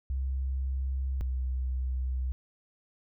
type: tone pair in turn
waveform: sine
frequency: 66.1 / 64 Hz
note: C2 / C2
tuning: +18 / -38 cents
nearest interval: minor second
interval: 56 cents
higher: first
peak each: -28 dBFS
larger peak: neither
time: 0.1-1.21 / 1.21-2.32 s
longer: neither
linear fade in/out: 0 ms
effects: none